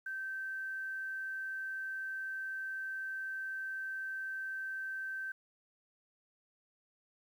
sine tone, 1552 Hz, G6, 18 cents flat, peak -37 dBFS, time 0.06-5.32 s, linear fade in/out 5 ms, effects 11-bit

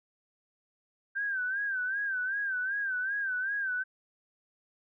sine tone with vibrato, 1566 Hz, G6, 2 cents flat, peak -29 dBFS, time 1.15-3.84 s, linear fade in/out 20 ms, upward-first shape sine, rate 2.6 Hz, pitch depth 100 cents each way, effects none

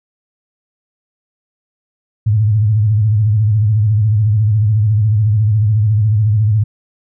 sine tone with vibrato, 106.8 Hz, G#2, 49 cents sharp, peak -9 dBFS, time 2.26-6.64 s, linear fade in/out 10 ms, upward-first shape sine, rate 14 Hz, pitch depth 96 cents each way, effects none

